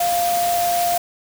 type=tone in noise; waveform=sine; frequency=698.5 Hz; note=F5; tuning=in tune; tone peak=-17 dBFS; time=0-0.98 s; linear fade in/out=5 ms; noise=white; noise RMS=-26 dBFS; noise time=0-0.98 s; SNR=+6 dB; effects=none